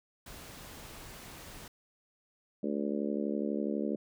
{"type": "noise", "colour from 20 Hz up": "pink", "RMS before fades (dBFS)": -48, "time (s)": [0.26, 1.68], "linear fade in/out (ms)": 5}
{"type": "harmonic tone", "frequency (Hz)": 72.1, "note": "D2", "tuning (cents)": -31, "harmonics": [3, 4, 5, 6, 7, 8], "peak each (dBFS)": [-34, -36, -38, -40, -41, -42], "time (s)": [2.63, 3.96], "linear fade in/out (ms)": 5}
{"effects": []}